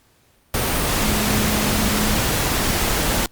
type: tone in noise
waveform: sine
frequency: 211.8 Hz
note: G#3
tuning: 34 cents sharp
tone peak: -23 dBFS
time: 1.01-2.17 s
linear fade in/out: 2 ms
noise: pink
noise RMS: -20 dBFS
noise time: 0.54-3.26 s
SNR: -6 dB
effects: pink hiss -58 dBFS RMS until 3.31 s + Opus 48 kbps